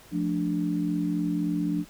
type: chord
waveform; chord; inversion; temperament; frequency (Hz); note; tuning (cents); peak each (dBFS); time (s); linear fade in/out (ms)
sine; D minor; first; equal with one note detuned; 174.61 / 218 / 293.7; F3 / A3 / D4; 0 / -16 / 0; -28 / -33 / -27; 0.11-1.85; 50
effects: pink hiss -52 dBFS RMS until 1.89 s